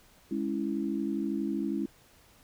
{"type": "chord", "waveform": "sine", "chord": "C# minor", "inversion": "second", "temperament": "equal", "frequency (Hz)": [207.7, 277.2, 329.6], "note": ["G#3", "C#4", "E4"], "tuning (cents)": [0, 0, 0], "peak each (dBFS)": -33, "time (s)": [0.31, 1.86], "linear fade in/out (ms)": 5, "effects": ["pink hiss -60 dBFS RMS until 2.43 s"]}